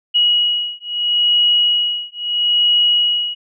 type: beating tone pair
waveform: sine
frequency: 2906 / 2906.76 Hz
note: F#7 / F#7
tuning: -32 / -31 cents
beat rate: 0.76 Hz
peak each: -16 dBFS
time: 0.14-3.35 s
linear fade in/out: 20 ms
effects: none